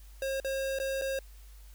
square tone with dropouts, 538 Hz, C5, 48 cents sharp, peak -31 dBFS, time 0.22-1.19 s, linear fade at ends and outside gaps 2 ms, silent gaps 0.401-0.446 / 0.788-0.799 / 1.014-1.019 s, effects added 50 Hz sine -48 dBFS peak until 1.74 s + white hiss -61 dBFS RMS until 1.74 s

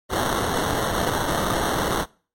white noise with sample-and-hold, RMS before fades -23 dBFS, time 0.09-2.06 s, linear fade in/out 50 ms, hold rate 2450 Hz, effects noise-tail reverb RT60 0.4 s tail -23 dB re dry + MP3 64 kbps

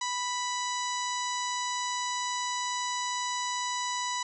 harmonic tone, 987.8 Hz, B5, in tune, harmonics 1 / 2 / 3 / 4 / 5 / 6 / 7 / 8, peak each -32 / -38 / -43 / -38 / -44 / -40 / -40 / -45 dBFS, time 0.01-4.23 s, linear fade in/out 5 ms, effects none

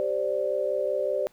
sine chord, G suspended fourth, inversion none, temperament just, 392 / 522.7 / 588 Hz, G4 / C5 / D5, 0 / -2 / +2 cents, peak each -31 / -28 / -27 dBFS, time 0-1.27 s, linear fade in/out 0 ms, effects pink hiss -61 dBFS RMS until 1.32 s

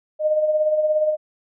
sine tone with tremolo, 614 Hz, D#5, 23 cents flat, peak -14 dBFS, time 0.19-1.17 s, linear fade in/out 50 ms, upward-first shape sine, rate 17 Hz, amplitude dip 50%, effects none

